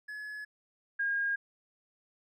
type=tone pair in turn; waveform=triangle / sine; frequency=1700 / 1623.6 Hz; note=G#6 / G#6; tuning=+40 / -40 cents; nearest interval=minor second; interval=80 cents; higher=first; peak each=-37 / -28 dBFS; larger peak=second; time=0.08-0.45 / 0.99-1.36 s; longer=neither; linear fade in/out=10 ms; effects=none